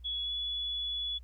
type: tone with pitch glide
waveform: sine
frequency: 3376 to 3411 Hz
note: G#7 to G#7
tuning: +28 to +46 cents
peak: -32 dBFS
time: 0.04-1.19 s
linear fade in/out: 20 ms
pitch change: +18 cents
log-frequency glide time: 0.23-0.31 s
effects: added 60 Hz sine -47 dBFS peak until 1.23 s + pink hiss -75 dBFS RMS until 1.23 s